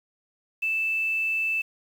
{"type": "tone with quantisation", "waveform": "sine", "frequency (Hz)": 2640, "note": "E7", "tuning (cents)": 2, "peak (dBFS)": -23, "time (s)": [0.62, 1.62], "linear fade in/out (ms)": 10, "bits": 8, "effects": []}